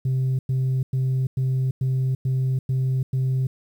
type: tone bursts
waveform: sine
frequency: 130.81 Hz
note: C3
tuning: in tune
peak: -17 dBFS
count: 8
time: 0.05-3.47 s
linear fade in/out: 5 ms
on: 340 ms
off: 100 ms
effects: tanh soft clip ceiling -18 dBFS + 9-bit